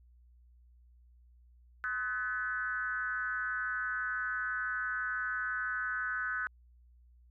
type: tone with frequency modulation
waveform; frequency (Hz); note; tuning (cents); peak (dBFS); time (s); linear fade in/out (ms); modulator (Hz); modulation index
sine; 1501; F#6; +24; -32; 1.84-6.47; 0; 228; 0.88
effects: added 60 Hz sine -58 dBFS peak until 7.3 s